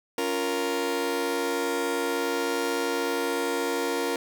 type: chord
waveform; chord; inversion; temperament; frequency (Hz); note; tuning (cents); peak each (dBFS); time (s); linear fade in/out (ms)
sawtooth; Bb minor; first; just; 279.7 / 349.6 / 466.2; Db4 / F4 / Bb4; +16 / +2 / 0; -28 / -27 / -24; 0.18-4.16; 2
effects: none